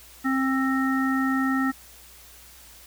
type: harmonic tone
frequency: 265.3 Hz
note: C4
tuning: 24 cents sharp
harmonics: 1 / 3 / 5 / 7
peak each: -22 / -34 / -29 / -30 dBFS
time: 0.24-1.72 s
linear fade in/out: 20 ms
effects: added 60 Hz sine -54 dBFS peak until 2.86 s + white hiss -49 dBFS RMS until 2.86 s